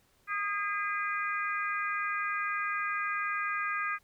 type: harmonic tone with a mistuned harmonic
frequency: 405.6 Hz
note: G#4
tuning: 41 cents flat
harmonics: 3 / 4 / 5 / 6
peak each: -33 / -35 / -37 / -39 dBFS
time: 0.27-3.99 s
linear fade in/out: 50 ms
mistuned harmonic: 3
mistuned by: +28 cents
effects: pink hiss -68 dBFS RMS until 4.03 s